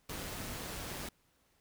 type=noise with amplitude modulation; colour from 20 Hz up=pink; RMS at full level=-40 dBFS; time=0.09-1.09 s; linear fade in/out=5 ms; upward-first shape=sine; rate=195 Hz; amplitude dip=45%; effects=pink hiss -72 dBFS RMS until 1.6 s